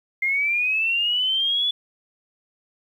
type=linear sweep; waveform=sine; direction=up; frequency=2100 to 3450 Hz; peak=-19 dBFS; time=0.22-1.71 s; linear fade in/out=5 ms; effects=9-bit